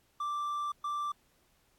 triangle tone bursts at uneven times, 1174.7 Hz, D6, in tune, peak -30 dBFS, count 2, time 0.2-0.72 / 0.84-1.12 s, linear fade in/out 5 ms, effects pink hiss -70 dBFS RMS until 1.78 s + AAC 64 kbps

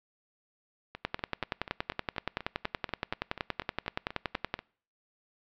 two click trains, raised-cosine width 0.3 ms, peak -23 / -13 dBFS, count 16 / 38, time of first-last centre 0.95-4.591 / 1.05-4.541 s, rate 4.12 / 10.6 Hz, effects noise-tail reverb RT60 0.5 s tail -25 dB re dry + low-pass 4000 Hz 12 dB/octave

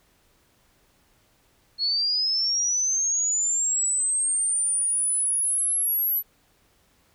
sine linear sweep, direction up, 4296 to 11880 Hz, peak -21 dBFS, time 1.78-6.23 s, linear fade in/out 50 ms, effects pink hiss -63 dBFS RMS until 7.14 s

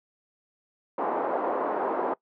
white band-pass noise, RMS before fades -28 dBFS, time 0.98-2.14 s, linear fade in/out 5 ms, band 300 to 970 Hz, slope 24 dB/octave, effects noise-tail reverb RT60 0.1 s tail -21 dB re dry

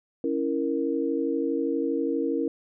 sine chord, A# diminished, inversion first, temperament equal, 277.2 / 329.6 / 466.2 Hz, C#4 / E4 / A#4, 0 / 0 / 0 cents, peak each -28 dBFS, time 0.24-2.48 s, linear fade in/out 2 ms, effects none

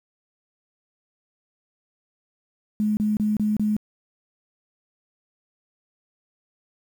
sine tone bursts, 212 Hz, G#3, 36 cents sharp, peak -19 dBFS, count 5, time 2.8-3.766 s, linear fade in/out 0 ms, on 170 ms, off 29 ms, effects 8-bit

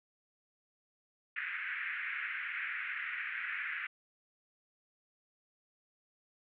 pink band-pass noise, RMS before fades -39 dBFS, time 1.36-3.87 s, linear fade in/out 5 ms, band 1500 to 2400 Hz, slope 48 dB/octave, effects none

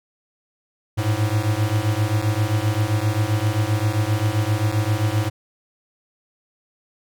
square beating tone pair, 103.2 / 110.8 Hz, G#2 / A2, -10 / +13 cents, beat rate 7.6 Hz, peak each -22 dBFS, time 0.97-5.3 s, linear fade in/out 20 ms, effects none

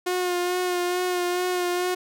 sawtooth tone with vibrato, 358.7 Hz, F4, 46 cents sharp, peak -19 dBFS, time 0.06-1.95 s, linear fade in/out 10 ms, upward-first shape sine, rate 2.3 Hz, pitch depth 24 cents each way, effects none

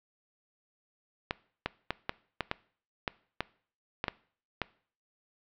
clicks, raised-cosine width 0.3 ms, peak -13 dBFS, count 11, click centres 1.309 / 1.66 / 1.906 / 2.094 / 2.407 / 2.514 / 3.078 / 3.406 / 4.041 / 4.082 / 4.617 s, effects noise-tail reverb RT60 0.5 s tail -21 dB re dry + low-pass 4000 Hz 12 dB/octave

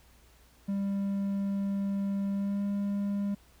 triangle tone with pitch glide, 198.1 to 201.2 Hz, G3 to G3, +18 to +45 cents, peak -26 dBFS, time 0.68-3.35 s, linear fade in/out 10 ms, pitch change +27 cents, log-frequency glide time 2.32-2.64 s, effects added 60 Hz sine -61 dBFS peak until 3.6 s + pink hiss -62 dBFS RMS until 3.6 s

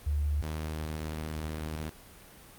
sine / sawtooth tone pair in turn, 73.42 / 77.79 Hz, D2 / D#2, 0 / 0 cents, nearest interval minor second, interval 100 cents, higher second, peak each -26 / -29 dBFS, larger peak first, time 0.06-0.42 / 0.42-1.9 s, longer second, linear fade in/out 10 ms, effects pink hiss -52 dBFS RMS until 2.58 s + Opus 32 kbps

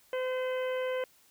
harmonic tone, 512 Hz, C5, 38 cents flat, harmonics 1 / 2 / 3 / 4 / 5 / 6, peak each -30 / -42 / -43 / -44 / -48 / -48 dBFS, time 0.13-1.04 s, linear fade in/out 2 ms, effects white hiss -63 dBFS RMS until 1.3 s

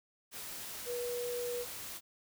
sine tone in noise, 484.9 Hz, B4, 32 cents flat, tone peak -35 dBFS, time 0.85-1.66 s, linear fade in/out 50 ms, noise white, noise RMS -44 dBFS, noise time 0.31-2.01 s, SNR +6 dB, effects none

